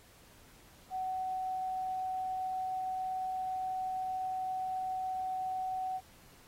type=tone; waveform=sine; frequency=750 Hz; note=F#5; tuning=23 cents sharp; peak=-33 dBFS; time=0.9-6.01 s; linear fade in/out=50 ms; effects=pink hiss -60 dBFS RMS until 6.47 s + AAC 48 kbps